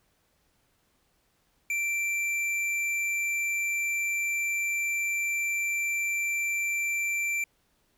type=tone with hard clipping; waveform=sine; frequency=2349 Hz; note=D7; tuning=in tune; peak=-28 dBFS; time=1.7-7.44 s; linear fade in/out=2 ms; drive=9 dB; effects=pink hiss -70 dBFS RMS until 7.97 s